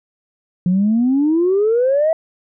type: exponential sweep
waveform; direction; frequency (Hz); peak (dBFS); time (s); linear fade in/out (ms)
sine; up; 174.61 to 659.3; -11; 0.66-2.13; 2
effects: tanh soft clip ceiling -8 dBFS